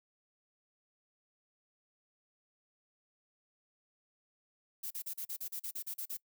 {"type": "noise bursts", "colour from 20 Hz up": "violet", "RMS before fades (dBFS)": -40, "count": 12, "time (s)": [4.83, 6.172], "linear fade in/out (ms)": 10, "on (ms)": 77, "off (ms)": 38, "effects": ["noise-tail reverb RT60 0.1 s tail -24 dB re dry"]}